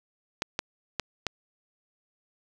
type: clicks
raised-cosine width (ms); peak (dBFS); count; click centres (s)
0.2; -10; 4; 0.421 / 0.591 / 0.997 / 1.267
effects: none